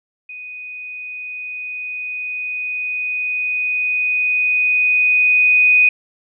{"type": "tone with level ramp", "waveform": "sine", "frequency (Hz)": 2489, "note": "D#7", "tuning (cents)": 0, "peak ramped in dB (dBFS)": [-30, -8], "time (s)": [0.29, 5.89], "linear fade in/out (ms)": 5, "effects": []}